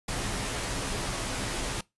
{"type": "noise with comb filter", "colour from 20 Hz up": "pink", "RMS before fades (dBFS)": -32, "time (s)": [0.08, 1.81], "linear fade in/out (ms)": 5, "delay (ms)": 13, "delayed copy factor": -0.5, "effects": ["noise-tail reverb RT60 0.2 s tail -22 dB re dry", "resampled to 24000 Hz"]}